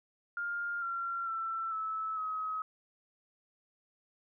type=tone with pitch steps; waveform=sine; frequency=1406 / 1371.5 / 1337.9 / 1305 / 1273 Hz; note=F6 / F6 / E6 / E6 / D#6; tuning=+11 / -32 / +25 / -18 / +39 cents; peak=-33 dBFS; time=0.37-2.62 s; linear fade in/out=2 ms; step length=450 ms; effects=none